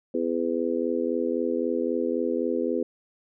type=harmonic tone; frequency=83.8 Hz; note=E2; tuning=29 cents sharp; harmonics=3 / 4 / 5 / 6; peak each=-29 / -29 / -29 / -29 dBFS; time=0.14-2.83 s; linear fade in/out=5 ms; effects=none